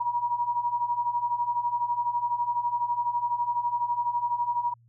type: beating tone pair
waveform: sine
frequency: 950 / 962 Hz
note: A#5 / B5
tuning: +33 / -46 cents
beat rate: 12 Hz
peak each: -30 / -26 dBFS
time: 0-4.74 s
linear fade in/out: 10 ms
effects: added 117 Hz sine -56 dBFS peak until 4.88 s

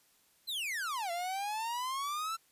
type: exponential two-way sweep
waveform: 45% pulse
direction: down then up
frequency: 4210 to 676 to 1355 Hz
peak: -34 dBFS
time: 0.47-2.37 s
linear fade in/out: 20 ms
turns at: 1.11 s
effects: white hiss -68 dBFS RMS until 2.51 s + resampled to 32000 Hz

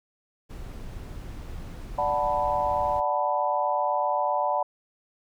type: noise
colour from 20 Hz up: brown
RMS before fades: -38 dBFS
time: 0.49-3.01 s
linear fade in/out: 20 ms
type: chord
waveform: sine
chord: B minor seventh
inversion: first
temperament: equal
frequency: 587.3 / 740 / 880 / 987.8 Hz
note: D5 / F#5 / A5 / B5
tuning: 0 / 0 / 0 / 0 cents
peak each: -28 dBFS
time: 1.98-4.63 s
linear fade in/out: 5 ms
effects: none

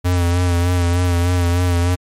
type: tone with vibrato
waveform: square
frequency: 88 Hz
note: F2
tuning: 14 cents sharp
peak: -14 dBFS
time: 0.04-1.96 s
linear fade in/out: 20 ms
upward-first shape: sine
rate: 3.3 Hz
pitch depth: 36 cents each way
effects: MP3 64 kbps

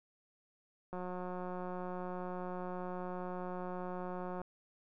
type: click train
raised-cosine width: 1 ms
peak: -29 dBFS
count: 632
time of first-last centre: 0.93-4.416 s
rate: 181 Hz
effects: none

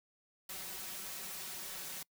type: noise with comb filter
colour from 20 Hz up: white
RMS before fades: -44 dBFS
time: 0.49-2.03 s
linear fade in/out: 5 ms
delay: 5.3 ms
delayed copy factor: +0.95
effects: noise-tail reverb RT60 0.1 s tail -24 dB re dry

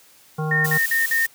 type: harmonic tone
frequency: 155.2 Hz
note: D#3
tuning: 4 cents flat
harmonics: 1 / 3 / 5 / 7 / 9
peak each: -22 / -30 / -32 / -34 / -36 dBFS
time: 0.38-0.78 s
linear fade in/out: 10 ms
type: tone bursts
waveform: sine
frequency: 1832 Hz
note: A#6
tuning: 31 cents flat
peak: -17 dBFS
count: 4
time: 0.51-1.26 s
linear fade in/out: 5 ms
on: 150 ms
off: 50 ms
type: noise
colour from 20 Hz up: blue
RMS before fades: -28 dBFS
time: 0.64-1.27 s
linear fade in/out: 10 ms
effects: white hiss -52 dBFS RMS until 1.34 s + high-pass 100 Hz 12 dB/octave

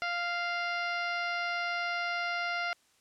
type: harmonic tone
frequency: 697 Hz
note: F5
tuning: 4 cents flat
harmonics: 1 / 2 / 3 / 4 / 5 / 6 / 7 / 8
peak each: -36 / -34 / -36 / -42 / -50 / -47 / -46 / -52 dBFS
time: 0.02-2.73 s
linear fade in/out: 0 ms
effects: white hiss -67 dBFS RMS until 3 s + low-pass 9000 Hz 12 dB/octave

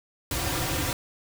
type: noise with comb filter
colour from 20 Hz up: pink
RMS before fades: -28 dBFS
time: 0.31-0.93 s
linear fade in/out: 2 ms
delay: 4.7 ms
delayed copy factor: -0.8
effects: none

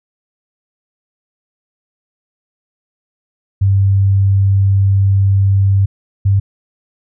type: tone pair in turn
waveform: sine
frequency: 98 / 98.62 Hz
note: G2 / G2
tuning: 0 / +11 cents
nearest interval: unison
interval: 11 cents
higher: second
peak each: -8 dBFS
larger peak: neither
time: 3.61-5.86 / 6.25-6.4 s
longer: first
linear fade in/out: 10 ms
effects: none

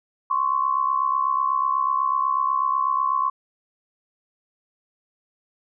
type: tone pair together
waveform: sine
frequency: 1046.5 / 1114.6 Hz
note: C6 / C#6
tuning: 0 / +9 cents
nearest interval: minor second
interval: 109 cents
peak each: -22 / -22 dBFS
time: 0.3-3.3 s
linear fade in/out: 10 ms
effects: none

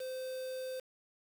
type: tone with quantisation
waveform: triangle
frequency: 517 Hz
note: C5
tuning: 21 cents flat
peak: -36 dBFS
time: 0-0.8 s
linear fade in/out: 5 ms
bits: 8
effects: none

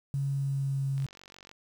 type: tone with pitch glide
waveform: sine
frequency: 138.8 to 136.49 Hz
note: C#3 to C#3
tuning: +3 to -26 cents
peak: -27 dBFS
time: 0.14-1.06 s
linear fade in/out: 0 ms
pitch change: -29 cents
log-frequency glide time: 0.25-0.85 s
type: click train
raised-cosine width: 0.2 ms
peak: -32 dBFS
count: 26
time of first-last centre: 0.98-1.514 s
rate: 46.8 Hz
effects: 9-bit

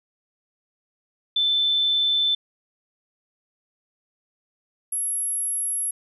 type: tone pair in turn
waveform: sine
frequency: 3529 / 11204 Hz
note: A7 / F9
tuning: +4 / +4 cents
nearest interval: octave + minor sixth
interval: 2000 cents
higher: second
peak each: -18 / -23 dBFS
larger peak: first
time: 1.36-2.35 / 4.92-5.91 s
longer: neither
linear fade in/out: 5 ms
effects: none

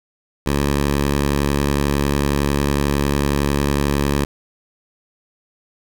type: tone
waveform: 10% pulse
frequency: 71 Hz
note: C#2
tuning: 42 cents sharp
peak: -8 dBFS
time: 0.46-4.25 s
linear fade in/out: 5 ms
effects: none

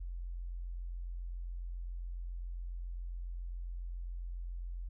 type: tone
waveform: sine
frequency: 43.65 Hz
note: F1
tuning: in tune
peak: -38 dBFS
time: 0-4.89 s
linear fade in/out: 10 ms
effects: none

